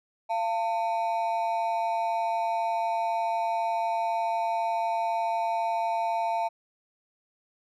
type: ring-modulated tone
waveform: triangle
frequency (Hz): 792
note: G5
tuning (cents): +18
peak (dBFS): -20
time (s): 0.29-6.49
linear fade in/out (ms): 20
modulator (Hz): 105
effects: none